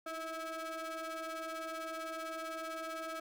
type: ring-modulated tone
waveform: 35% pulse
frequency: 326.6 Hz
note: E4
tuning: 16 cents flat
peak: -35 dBFS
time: 0.06-3.2 s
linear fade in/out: 5 ms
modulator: 972 Hz
effects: none